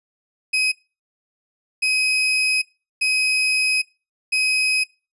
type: tone bursts at uneven times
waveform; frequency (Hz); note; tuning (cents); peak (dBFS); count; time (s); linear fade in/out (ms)
35% pulse; 2528; D#7; +27; -15; 4; 0.53-0.72 / 1.82-2.62 / 3.01-3.82 / 4.32-4.84; 10
effects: noise-tail reverb RT60 0.3 s tail -24 dB re dry + resampled to 24000 Hz